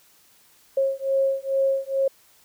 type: beating tone pair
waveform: sine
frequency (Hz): 540 / 542.3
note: C#5 / C#5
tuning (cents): -45 / -38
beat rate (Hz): 2.3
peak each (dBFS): -23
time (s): 0.77-2.08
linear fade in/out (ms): 5
effects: white hiss -57 dBFS RMS until 2.44 s